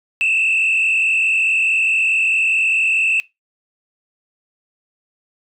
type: tone with frequency modulation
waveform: sine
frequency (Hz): 2637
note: E7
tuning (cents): 0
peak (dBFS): -12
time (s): 0.21-3.2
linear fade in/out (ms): 0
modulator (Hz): 44.7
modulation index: 2
effects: noise-tail reverb RT60 0.2 s tail -21 dB re dry + tanh soft clip ceiling -11 dBFS